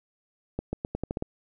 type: accelerating click train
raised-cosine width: 2 ms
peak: -16 dBFS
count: 8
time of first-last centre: 0.59-1.224 s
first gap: 140 ms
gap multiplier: 0.85
effects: none

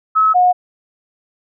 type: tone pair in turn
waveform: sine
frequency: 1290 / 724 Hz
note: E6 / F#5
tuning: -38 / -38 cents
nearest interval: minor seventh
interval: 1000 cents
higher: first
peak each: -9 / -8 dBFS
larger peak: second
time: 0.15-0.34 / 0.34-0.53 s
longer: neither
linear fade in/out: 20 ms
effects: none

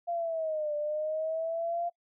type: linear two-way sweep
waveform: sine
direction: down then up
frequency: 695 to 590 to 695 Hz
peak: -29 dBFS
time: 0.07-1.9 s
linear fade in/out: 20 ms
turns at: 0.75 s
effects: noise-tail reverb RT60 0.1 s tail -22 dB re dry

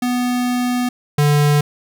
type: tone pair in turn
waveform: square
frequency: 246.9 / 146.81 Hz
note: B3 / D3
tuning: 0 / 0 cents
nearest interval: major sixth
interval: 900 cents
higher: first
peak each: -17 / -12 dBFS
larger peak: second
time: 0.02-0.89 / 1.18-1.61 s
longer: first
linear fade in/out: 5 ms
effects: none

